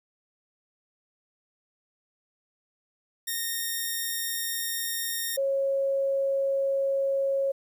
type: tone pair in turn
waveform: 5% pulse / sine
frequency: 1844 / 547 Hz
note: A#6 / C#5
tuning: -19 / -23 cents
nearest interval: octave + major sixth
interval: 2104 cents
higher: first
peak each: -18 / -23 dBFS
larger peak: first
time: 3.27-5.37 / 5.37-7.52 s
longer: second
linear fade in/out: 10 ms
effects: 10-bit